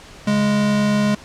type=tone pair together; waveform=square; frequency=138.62 / 207.7 Hz; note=C#3 / G#3; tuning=0 / 0 cents; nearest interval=perfect fifth; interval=700 cents; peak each=-26 / -16 dBFS; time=0.27-1.15 s; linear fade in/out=5 ms; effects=pink hiss -41 dBFS RMS until 1.24 s + low-pass 7000 Hz 12 dB/octave